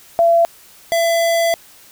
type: tone pair in turn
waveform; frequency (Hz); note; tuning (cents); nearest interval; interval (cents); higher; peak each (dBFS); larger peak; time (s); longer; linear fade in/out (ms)
sine / square; 676 / 670.9; E5 / E5; +43 / +30; unison; 13; first; -9 / -14; first; 0.19-0.45 / 0.92-1.54; second; 0
effects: white hiss -45 dBFS RMS until 1.91 s